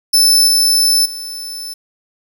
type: tone with level steps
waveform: sawtooth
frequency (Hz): 5274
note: E8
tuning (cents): 0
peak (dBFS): -5 / -7 / -22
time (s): 0.13-1.74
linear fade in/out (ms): 10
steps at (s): 0.47 / 1.05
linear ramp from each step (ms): 10
effects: 7-bit